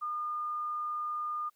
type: tone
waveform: sine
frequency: 1215 Hz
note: D#6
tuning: 42 cents flat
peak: -32 dBFS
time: 0.01-1.5 s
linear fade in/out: 20 ms
effects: white hiss -74 dBFS RMS until 1.55 s